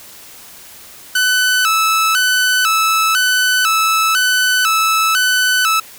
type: tone with vibrato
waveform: sawtooth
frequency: 1402 Hz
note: F6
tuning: 6 cents sharp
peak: -8 dBFS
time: 1.15-5.8 s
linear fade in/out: 5 ms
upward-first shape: square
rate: 1 Hz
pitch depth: 120 cents each way
effects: white hiss -38 dBFS RMS until 5.98 s